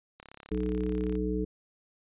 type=click train; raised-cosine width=0.3 ms; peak=-31 dBFS; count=34; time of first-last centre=0.2-1.154 s; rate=34.6 Hz
type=harmonic tone; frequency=61.74 Hz; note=B1; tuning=in tune; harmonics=1 / 3 / 5 / 7; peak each=-33 / -33 / -33 / -33 dBFS; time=0.51-1.45 s; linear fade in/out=10 ms
effects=resampled to 8000 Hz